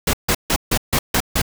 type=noise bursts; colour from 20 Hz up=pink; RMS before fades=-17 dBFS; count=7; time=0.07-1.418 s; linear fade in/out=5 ms; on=64 ms; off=150 ms; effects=none